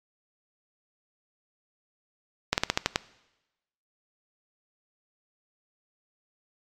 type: slowing click train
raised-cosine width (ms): 0.2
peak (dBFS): -4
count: 7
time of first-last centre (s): 2.53-2.959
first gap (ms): 49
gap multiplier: 1.15
effects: noise-tail reverb RT60 1.0 s tail -20 dB re dry + MP3 96 kbps